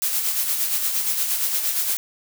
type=noise with tremolo; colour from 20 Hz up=blue; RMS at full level=-21 dBFS; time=0.02-1.97 s; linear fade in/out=0 ms; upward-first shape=sine; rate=8.6 Hz; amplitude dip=45%; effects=none